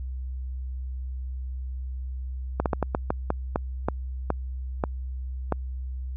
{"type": "slowing click train", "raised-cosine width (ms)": 1, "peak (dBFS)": -9, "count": 12, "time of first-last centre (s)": [2.6, 5.523], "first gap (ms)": 58, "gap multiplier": 1.28, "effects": ["added 64 Hz sine -30 dBFS peak until 6.16 s"]}